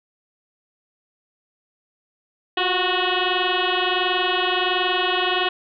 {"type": "tone with frequency modulation", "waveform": "sine", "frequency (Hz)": 1108.7, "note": "C#6", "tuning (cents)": 0, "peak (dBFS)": -18, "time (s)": [2.57, 5.49], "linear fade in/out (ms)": 5, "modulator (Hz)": 366, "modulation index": 6.3, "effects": []}